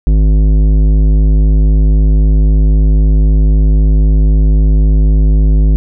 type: tone with tanh clipping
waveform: sine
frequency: 51.91 Hz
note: G#1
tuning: in tune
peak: -7 dBFS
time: 0.07-5.76 s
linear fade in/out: 0 ms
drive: 13 dB
effects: none